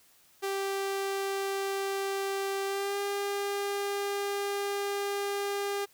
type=tone with pitch glide; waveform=sawtooth; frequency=392 to 402.1 Hz; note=G4 to G4; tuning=0 to +44 cents; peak=-26 dBFS; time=0.42-5.86 s; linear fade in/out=20 ms; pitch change=+44 cents; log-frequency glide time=2.66-2.98 s; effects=white hiss -62 dBFS RMS until 5.93 s